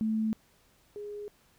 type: tone pair in turn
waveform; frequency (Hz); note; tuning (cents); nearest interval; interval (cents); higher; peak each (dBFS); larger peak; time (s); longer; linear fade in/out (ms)
sine; 219.2 / 413.8; A3 / G#4; -6 / -6; major seventh; 1100; second; -26 / -37; first; 0.01-0.33 / 0.96-1.28; neither; 0
effects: pink hiss -65 dBFS RMS until 1.58 s